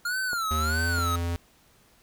square tone with vibrato, 1396.9 Hz, F6, in tune, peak -27 dBFS, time 0.05-1.16 s, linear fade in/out 5 ms, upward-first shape sine, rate 1.6 Hz, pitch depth 160 cents each way
clicks, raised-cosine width 1 ms, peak -23 dBFS, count 2, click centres 0.332 / 0.985 s
square tone with pitch glide, 77.6 to 85.61 Hz, D#2 to F2, -4 to -34 cents, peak -27 dBFS, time 0.51-1.36 s, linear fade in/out 0 ms, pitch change +170 cents, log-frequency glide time 0.68-0.9 s
effects pink hiss -60 dBFS RMS until 2.02 s

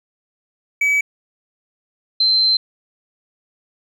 triangle / sine tone pair in turn, 2283 / 4104 Hz, D7 / C8, -50 / -34 cents, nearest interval minor seventh, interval 1016 cents, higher second, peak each -12 dBFS, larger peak neither, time 0.81-1.01 / 2.2-2.57 s, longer second, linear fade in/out 5 ms, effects none

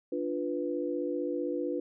sine chord, B diminished, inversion first, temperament equal, 293.7 / 349.2 / 493.9 Hz, D4 / F4 / B4, 0 / 0 / 0 cents, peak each -34 dBFS, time 0.12-1.8 s, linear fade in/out 5 ms, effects none

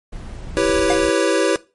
brown noise, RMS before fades -31 dBFS, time 0.12-1.1 s, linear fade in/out 10 ms
square chord, C# half-diminished seventh, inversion first, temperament equal, 329.6 / 392 / 493.9 / 554.4 Hz, E4 / G4 / B4 / C#5, 0 / 0 / 0 / 0 cents, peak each -21 dBFS, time 0.57-1.56 s, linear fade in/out 0 ms
square tone with exponential decay, 711 Hz, F5, 31 cents sharp, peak -15 dBFS, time 0.9-1.02 s, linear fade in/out 1 ms, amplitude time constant 26 ms
effects noise-tail reverb RT60 0.3 s tail -20 dB re dry + MP3 48 kbps

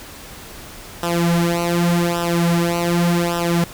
sawtooth tone with flanger, 171.6 Hz, F3, 30 cents flat, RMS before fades -18 dBFS, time 1.03-3.64 s, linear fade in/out 2 ms, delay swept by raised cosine 0.45 to 5.25 ms, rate 0.86 Hz, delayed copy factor -0.9, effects pink hiss -37 dBFS RMS until 3.73 s

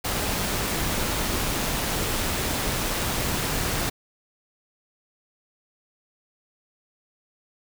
pink noise with amplitude modulation, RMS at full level -25 dBFS, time 0.04-3.9 s, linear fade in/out 10 ms, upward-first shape sine, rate 182 Hz, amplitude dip 25%, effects none

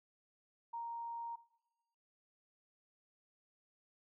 sine tone, 932.3 Hz, A#5, in tune, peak -40 dBFS, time 0.73-1.36 s, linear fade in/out 10 ms, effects noise-tail reverb RT60 1.0 s tail -19 dB re dry

